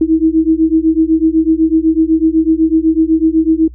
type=beating tone pair; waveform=sine; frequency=317 / 325 Hz; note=D#4 / E4; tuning=+32 / -24 cents; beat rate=8 Hz; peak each=-11 dBFS; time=0.01-3.68 s; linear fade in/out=5 ms; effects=noise-tail reverb RT60 0.1 s tail -23 dB re dry + added 60 Hz sine -30 dBFS peak until 3.74 s